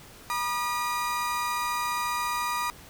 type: tone pair together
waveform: 35% pulse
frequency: 965.9 / 1216 Hz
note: B5 / D#6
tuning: -39 / -40 cents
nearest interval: major third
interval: 399 cents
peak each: -28 dBFS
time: 0.3-2.7 s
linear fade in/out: 0 ms
effects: pink hiss -49 dBFS RMS until 2.89 s